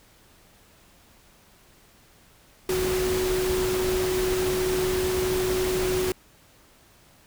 sine tone in noise, 370 Hz, F#4, in tune, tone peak -23 dBFS, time 2.69-6.12 s, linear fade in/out 2 ms, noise pink, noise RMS -30 dBFS, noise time 2.69-6.12 s, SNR +4 dB, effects pink hiss -56 dBFS RMS until 7.26 s

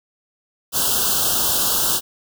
white band-stop noise, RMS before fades -19 dBFS, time 0.72-2.01 s, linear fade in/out 50 ms, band 1600 to 2800 Hz, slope 96 dB/octave, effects none

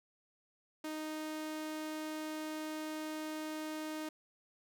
sawtooth tone, 310.2 Hz, D#4, 5 cents flat, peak -35 dBFS, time 0.84-4.09 s, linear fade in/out 5 ms, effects none

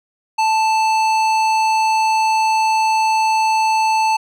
sine tone with hard clipping, 880 Hz, A5, in tune, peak -15 dBFS, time 0.38-4.17 s, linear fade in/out 10 ms, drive 14 dB, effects none

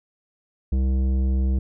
sine tone with tanh clipping, 65.41 Hz, C2, in tune, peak -20 dBFS, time 0.72-1.59 s, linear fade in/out 5 ms, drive 12 dB, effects none

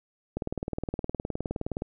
click train, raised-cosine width 2 ms, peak -17 dBFS, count 29, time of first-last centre 0.37-1.821 s, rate 19.3 Hz, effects none

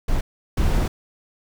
brown noise bursts at uneven times, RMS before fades -19 dBFS, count 2, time 0.08-0.21 / 0.57-0.88 s, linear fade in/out 5 ms, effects none

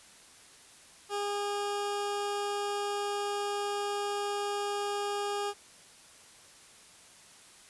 20% pulse tone, 407.8 Hz, G#4, 32 cents flat, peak -26 dBFS, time 1.09-5.54 s, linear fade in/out 50 ms, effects white hiss -55 dBFS RMS until 7.69 s + resampled to 24000 Hz

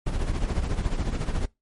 brown noise with tremolo, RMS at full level -23 dBFS, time 0.06-1.46 s, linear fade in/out 10 ms, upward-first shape triangle, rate 14 Hz, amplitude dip 70%, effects noise-tail reverb RT60 0.2 s tail -23 dB re dry + MP3 48 kbps

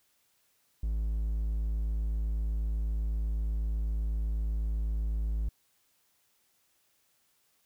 triangle tone, 54 Hz, A1, 32 cents flat, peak -26 dBFS, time 0.83-5.49 s, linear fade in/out 5 ms, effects white hiss -71 dBFS RMS until 7.65 s

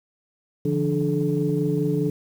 sine tone cluster, 145.9 / 170.7 / 293.9 / 431.2 Hz, D3 / F3 / D4 / A4, -11 / -39 / +1 / -35 cents, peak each -25 dBFS, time 0.65-2.1 s, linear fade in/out 5 ms, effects tanh soft clip ceiling -10 dBFS + 8-bit

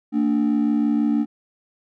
triangle ring-modulated tone, 259 Hz, C4, 17 cents flat, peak -11 dBFS, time 0.12-1.26 s, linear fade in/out 50 ms, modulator 33.1 Hz, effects tanh soft clip ceiling -10 dBFS

